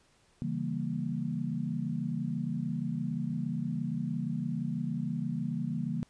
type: chord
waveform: sine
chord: C# diminished seventh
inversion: none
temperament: equal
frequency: 138.59 / 164.81 / 196 / 233.1 Hz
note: C#3 / E3 / G3 / Bb3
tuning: 0 / 0 / 0 / 0 cents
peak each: -37 / -35 / -38 / -35 dBFS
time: 0.42-6.03 s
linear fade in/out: 0 ms
effects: pink hiss -66 dBFS RMS until 6.09 s + resampled to 22050 Hz